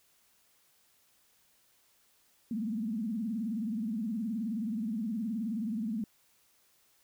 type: tone with vibrato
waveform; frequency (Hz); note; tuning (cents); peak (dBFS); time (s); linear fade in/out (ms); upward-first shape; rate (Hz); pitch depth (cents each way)
sine; 220.3; A3; +2; -31; 2.51-6.04; 2; sine; 19; 160
effects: white hiss -68 dBFS RMS until 7.03 s